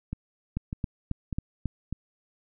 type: two click trains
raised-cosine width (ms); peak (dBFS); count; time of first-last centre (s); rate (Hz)
5; -16 / -19; 5 / 4; 0.57-1.657 / 0.13-1.926; 3.68 / 1.67
effects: none